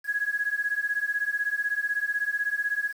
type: beating tone pair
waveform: sine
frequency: 1661.2 / 1677.2 Hz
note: G#6 / G#6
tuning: 0 / +17 cents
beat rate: 16 Hz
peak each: -28 dBFS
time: 0.04-2.93 s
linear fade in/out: 50 ms
effects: 8-bit